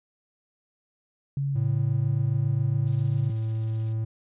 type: tone with vibrato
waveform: sine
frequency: 138.3 Hz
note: C#3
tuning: 4 cents flat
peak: -24 dBFS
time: 1.37-3.3 s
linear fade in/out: 2 ms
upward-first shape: sine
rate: 3 Hz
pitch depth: 16 cents each way
type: tone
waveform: triangle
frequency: 111 Hz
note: A2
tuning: 16 cents sharp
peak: -23 dBFS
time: 1.55-4.05 s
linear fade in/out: 10 ms
type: noise with tremolo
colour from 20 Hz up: violet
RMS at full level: -40 dBFS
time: 2.86-3.93 s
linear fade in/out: 10 ms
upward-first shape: square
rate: 16 Hz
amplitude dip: 40%
effects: resampled to 8000 Hz